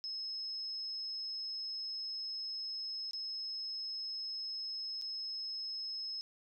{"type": "tone with dropouts", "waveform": "sine", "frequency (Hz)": 5180, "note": "E8", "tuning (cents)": -31, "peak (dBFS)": -38, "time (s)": [0.04, 6.21], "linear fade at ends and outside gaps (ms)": 0, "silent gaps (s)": [[3.11, 3.133], [5.014, 5.021]], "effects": []}